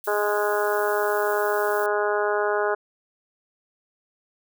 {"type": "noise", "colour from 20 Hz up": "violet", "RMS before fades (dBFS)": -38, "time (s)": [0.04, 1.86], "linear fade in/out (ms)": 0}
{"type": "harmonic tone", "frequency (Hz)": 207.7, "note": "G#3", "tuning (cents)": 0, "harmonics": [2, 3, 4, 5, 6, 7, 8], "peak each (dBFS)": [-24, -27, -29, -31, -32, -29, -36], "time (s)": [0.07, 2.75], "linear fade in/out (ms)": 10}
{"effects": []}